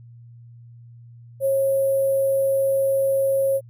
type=tone with sample-and-hold; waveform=sine; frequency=543 Hz; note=C#5; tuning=36 cents flat; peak=-17 dBFS; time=1.4-3.61 s; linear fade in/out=50 ms; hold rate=11025 Hz; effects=added 118 Hz sine -42 dBFS peak until 3.69 s